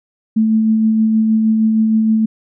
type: tone with tremolo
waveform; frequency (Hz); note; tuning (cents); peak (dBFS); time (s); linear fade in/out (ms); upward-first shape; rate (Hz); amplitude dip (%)
sine; 220; A3; 0; -9; 0.36-2.26; 10; sine; 6.4; 25
effects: none